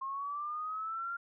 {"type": "linear sweep", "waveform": "sine", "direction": "up", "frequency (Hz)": [1064, 1396.9], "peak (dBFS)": -35, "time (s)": [0.01, 1.17], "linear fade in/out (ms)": 10, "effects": []}